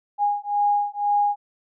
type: beating tone pair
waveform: sine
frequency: 820 / 822 Hz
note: G#5 / G#5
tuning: -22 / -18 cents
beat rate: 2 Hz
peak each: -22 dBFS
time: 0.18-1.36 s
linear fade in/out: 50 ms
effects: none